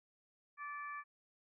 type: harmonic tone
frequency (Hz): 582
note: D5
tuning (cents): -16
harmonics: 2 / 3 / 4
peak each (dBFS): -44 / -48 / -52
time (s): 0.57-1.04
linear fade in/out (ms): 50
effects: none